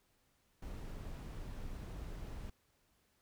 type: noise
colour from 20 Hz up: brown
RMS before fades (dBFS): -45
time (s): 0.62-2.5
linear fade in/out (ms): 5
effects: pink hiss -75 dBFS RMS until 3.21 s